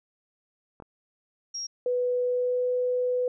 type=clicks; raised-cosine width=1 ms; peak=-30 dBFS; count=2; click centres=0.801 / 0.823 s
type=tone; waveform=sine; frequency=5600 Hz; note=F8; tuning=4 cents sharp; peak=-31 dBFS; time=1.54-1.67 s; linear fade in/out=10 ms
type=tone with pitch glide; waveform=sine; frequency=494.6 to 498 Hz; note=B4 to B4; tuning=+3 to +14 cents; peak=-23 dBFS; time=1.86-3.28 s; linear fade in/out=2 ms; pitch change=+11 cents; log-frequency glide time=2.25-2.66 s
effects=none